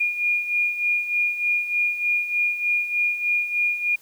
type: beating tone pair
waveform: sine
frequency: 2426 / 2429.3 Hz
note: D#7 / D#7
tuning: -44 / -42 cents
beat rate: 3.3 Hz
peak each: -27 / -21 dBFS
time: 0-3.96 s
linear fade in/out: 10 ms
effects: white hiss -54 dBFS RMS until 4.01 s